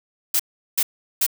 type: noise bursts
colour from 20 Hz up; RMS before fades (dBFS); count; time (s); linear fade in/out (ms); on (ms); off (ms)
blue; -19; 3; 0.34-1.265; 5; 55; 380
effects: none